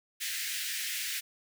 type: high-pass noise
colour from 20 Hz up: pink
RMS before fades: -35 dBFS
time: 0.2-1.21 s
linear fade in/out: 20 ms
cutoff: 1700 Hz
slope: 48 dB/octave
effects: none